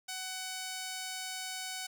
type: tone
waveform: 5% pulse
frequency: 750 Hz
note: F#5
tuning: 23 cents sharp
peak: -26 dBFS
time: 0.08-1.87 s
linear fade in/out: 10 ms
effects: none